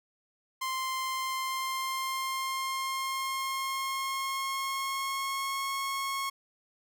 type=tone with pitch glide; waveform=sawtooth; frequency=1046.5 to 1092.2 Hz; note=C6 to C#6; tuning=0 to -26 cents; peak=-27 dBFS; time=0.61-6.3 s; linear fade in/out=10 ms; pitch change=+74 cents; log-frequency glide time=1.04-5.7 s; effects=none